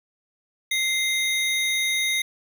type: tone pair together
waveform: square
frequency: 2093 / 3729 Hz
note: C7 / A#7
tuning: 0 / 0 cents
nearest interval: minor seventh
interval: 1000 cents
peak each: -24 / -26 dBFS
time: 0.71-2.22 s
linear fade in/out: 5 ms
effects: none